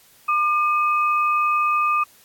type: tone pair together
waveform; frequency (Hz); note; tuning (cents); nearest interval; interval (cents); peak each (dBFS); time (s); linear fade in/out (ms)
sine; 1200 / 2543; D6 / D#7; +37 / +37; octave + minor second; 1300; -17 / -26; 0.28-2.04; 10
effects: white hiss -53 dBFS RMS until 2.24 s + AAC 64 kbps